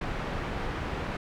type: low-pass noise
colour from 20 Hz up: pink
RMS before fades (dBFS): -33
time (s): 0.01-1.17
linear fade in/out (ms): 5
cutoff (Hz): 2200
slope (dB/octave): 12
effects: none